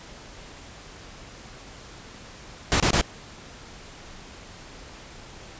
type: noise bursts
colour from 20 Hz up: pink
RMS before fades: -20 dBFS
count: 3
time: 2.72-3.012 s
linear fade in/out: 0 ms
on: 80 ms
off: 26 ms
effects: pink hiss -44 dBFS RMS until 5.59 s + resampled to 16000 Hz